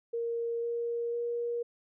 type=tone with pitch steps; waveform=sine; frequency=466.2 / 470 / 473.8 Hz; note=A#4 / A#4 / A#4; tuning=0 / +14 / +28 cents; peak=-30 dBFS; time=0.13-1.63 s; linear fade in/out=10 ms; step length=500 ms; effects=none